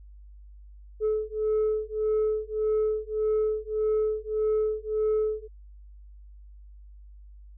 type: beating tone pair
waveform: sine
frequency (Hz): 430.3 / 432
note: A4 / A4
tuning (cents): -39 / -32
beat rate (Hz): 1.7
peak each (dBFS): -25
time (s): 1-5.48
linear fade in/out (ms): 50
effects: tanh soft clip ceiling -20 dBFS + added 50 Hz sine -45 dBFS peak until 7.57 s